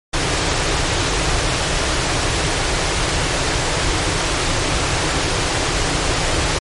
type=band-stop noise; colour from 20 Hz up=pink; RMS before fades=-18 dBFS; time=0.13-6.59 s; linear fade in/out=10 ms; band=180 to 260 Hz; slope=96 dB/octave; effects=low-pass 8000 Hz 12 dB/octave + MP3 48 kbps